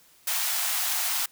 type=high-pass noise; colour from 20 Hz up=white; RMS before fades=-27 dBFS; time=0.27-1.26 s; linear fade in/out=5 ms; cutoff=650 Hz; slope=96 dB/octave; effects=white hiss -58 dBFS RMS until 1.31 s